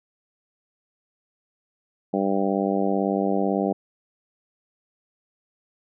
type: harmonic tone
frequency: 98 Hz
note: G2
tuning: in tune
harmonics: 2 / 3 / 4 / 5 / 6 / 7 / 8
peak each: -25 / -27 / -28 / -29 / -30 / -30 / -31 dBFS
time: 2.13-3.73 s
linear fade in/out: 10 ms
effects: none